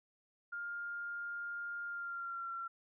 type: tone with pitch glide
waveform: sine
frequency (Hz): 1407 to 1363.8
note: F6 to F6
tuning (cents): +12 to -42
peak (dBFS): -39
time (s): 0.52-2.68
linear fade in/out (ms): 10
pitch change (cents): -54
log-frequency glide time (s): 1.85-2.51
effects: none